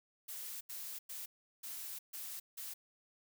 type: noise bursts at uneven times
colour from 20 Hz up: blue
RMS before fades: -45 dBFS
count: 6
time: 0.28-0.61 / 0.69-0.99 / 1.09-1.26 / 1.63-1.99 / 2.13-2.4 / 2.57-2.74 s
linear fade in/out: 10 ms
effects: none

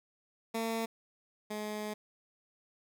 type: tone pair in turn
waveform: 15% pulse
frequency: 226.4 / 211.7 Hz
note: A3 / G#3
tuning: +50 / +33 cents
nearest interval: minor second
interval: 117 cents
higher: first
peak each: -26 / -30 dBFS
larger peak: first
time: 0.54-0.86 / 1.5-1.94 s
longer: second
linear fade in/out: 10 ms
effects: none

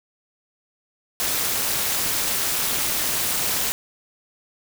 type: noise with amplitude modulation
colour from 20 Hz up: white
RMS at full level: -20 dBFS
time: 1.2-3.72 s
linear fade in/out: 0 ms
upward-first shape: sine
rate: 272 Hz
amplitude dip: 75%
effects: none

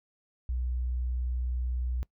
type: tone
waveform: sine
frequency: 61.8 Hz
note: B1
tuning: 2 cents sharp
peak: -28 dBFS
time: 0.49-2.03 s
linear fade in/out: 0 ms
effects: noise-tail reverb RT60 0.1 s tail -22 dB re dry

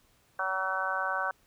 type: harmonic tone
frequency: 189.3 Hz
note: F#3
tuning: 40 cents sharp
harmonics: 3 / 4 / 5 / 6 / 7 / 8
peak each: -38 / -36 / -37 / -35 / -37 / -32 dBFS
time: 0.39-1.31 s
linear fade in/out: 2 ms
effects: pink hiss -66 dBFS RMS until 1.46 s

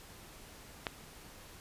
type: click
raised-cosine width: 0.3 ms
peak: -17 dBFS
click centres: 0.868 s
effects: pink hiss -53 dBFS RMS until 1.6 s + resampled to 32000 Hz

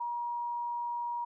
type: tone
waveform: sine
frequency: 953 Hz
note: A#5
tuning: 38 cents sharp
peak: -32 dBFS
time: 0-1.25 s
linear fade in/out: 10 ms
effects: none

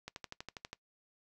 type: click train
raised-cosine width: 0.2 ms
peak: -25 dBFS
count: 9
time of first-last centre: 0.08-0.73 s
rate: 12.3 Hz
effects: noise-tail reverb RT60 0.1 s tail -21 dB re dry

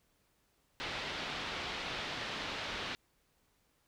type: low-pass noise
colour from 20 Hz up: white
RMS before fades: -40 dBFS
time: 0.8-2.95 s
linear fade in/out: 0 ms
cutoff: 3900 Hz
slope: 24 dB/octave
effects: pink hiss -74 dBFS RMS until 3.87 s

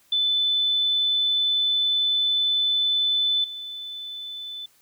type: tone with level steps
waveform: sine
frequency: 3509 Hz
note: A7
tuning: 5 cents flat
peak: -19 / -32 dBFS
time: 0.12-4.66 s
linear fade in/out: 5 ms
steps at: 3.44 s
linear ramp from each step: 2 ms
effects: white hiss -60 dBFS RMS until 4.81 s

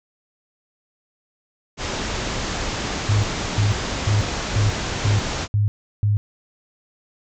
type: low-pass noise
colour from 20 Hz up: pink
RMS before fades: -26 dBFS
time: 1.77-5.48 s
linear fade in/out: 50 ms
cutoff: 7400 Hz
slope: 96 dB/octave
type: tone bursts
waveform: sine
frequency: 103.83 Hz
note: G#2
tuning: in tune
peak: -15 dBFS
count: 7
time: 3.09-6.17 s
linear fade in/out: 0 ms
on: 140 ms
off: 350 ms
effects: none

